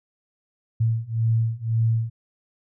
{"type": "beating tone pair", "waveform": "sine", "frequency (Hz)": [112.5, 114.4], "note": ["A2", "A#2"], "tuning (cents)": [39, -32], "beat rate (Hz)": 1.9, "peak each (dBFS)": [-23, -22], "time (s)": [0.8, 2.1], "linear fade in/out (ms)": 10, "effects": []}